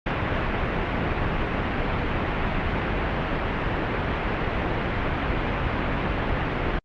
pink low-pass noise, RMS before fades -25 dBFS, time 0.06-6.79 s, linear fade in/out 5 ms, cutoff 2600 Hz, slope 24 dB/octave, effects Opus 48 kbps

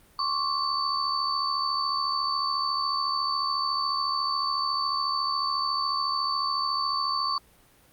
sine tone cluster, 1075 / 1149 / 4536 Hz, C6 / D6 / C#8, +47 / -38 / +39 cents, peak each -29 dBFS, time 0.19-7.38 s, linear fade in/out 2 ms, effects pink hiss -58 dBFS RMS until 7.92 s + Opus 32 kbps

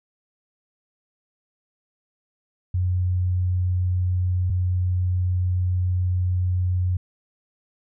sine tone pair in turn, 90.7 / 90.7 Hz, F#2 / F#2, -34 / -34 cents, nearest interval unison, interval 0 cents, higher neither, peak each -19 dBFS, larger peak neither, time 2.74-4.5 / 4.5-6.97 s, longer second, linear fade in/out 5 ms, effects none

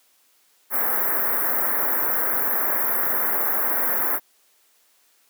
white band-stop noise, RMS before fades -22 dBFS, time 0.7-4.2 s, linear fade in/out 50 ms, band 1900 to 12000 Hz, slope 48 dB/octave, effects white hiss -61 dBFS RMS until 5.29 s + high-pass 300 Hz 12 dB/octave

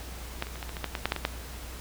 clicks, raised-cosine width 0.3 ms, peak -13 / -24 / -25 / -19 / -23 / -21 / -13 / -14 / -9 / -9 / -15 / -9 dBFS, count 12, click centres 0.424 / 0.469 / 0.557 / 0.628 / 0.693 / 0.768 / 0.843 / 0.952 / 1.056 / 1.121 / 1.163 / 1.251 s, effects added 60 Hz sine -40 dBFS peak until 1.8 s + pink hiss -44 dBFS RMS until 1.8 s

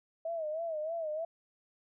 sine tone with vibrato, 640 Hz, D#5, 49 cents sharp, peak -33 dBFS, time 0.25-1.25 s, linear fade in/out 5 ms, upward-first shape sine, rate 3.2 Hz, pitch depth 97 cents each way, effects none

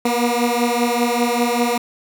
15% pulse beating tone pair, 237.6 / 242.7 Hz, A#3 / B3, +33 / -30 cents, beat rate 5.1 Hz, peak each -12 / -14 dBFS, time 0.05-1.78 s, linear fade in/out 5 ms, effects none

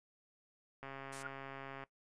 click train, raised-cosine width 0.5 ms, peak -32 dBFS, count 138, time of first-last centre 0.83-1.837 s, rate 136 Hz
blue noise, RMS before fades -47 dBFS, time 1.12-1.23 s, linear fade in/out 10 ms
sine tone with exponential growth, 1425 Hz, F6, 34 cents sharp, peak -36 dBFS, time 1.19-1.27 s, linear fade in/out 5 ms, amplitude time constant 16 ms
effects noise-tail reverb RT60 0.1 s tail -19 dB re dry + resampled to 22050 Hz

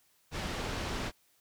pink low-pass noise, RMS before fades -36 dBFS, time 0.31-1.12 s, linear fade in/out 50 ms, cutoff 5100 Hz, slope 12 dB/octave, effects white hiss -69 dBFS RMS until 1.4 s

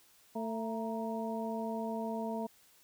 harmonic tone with a mistuned harmonic, 223.3 Hz, A3, 26 cents sharp, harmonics 1 / 2 / 3 / 4, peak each -37 / -41 / -40 / -42 dBFS, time 0.35-2.47 s, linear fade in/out 10 ms, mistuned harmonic 4, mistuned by +77 cents, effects white hiss -64 dBFS RMS until 2.83 s

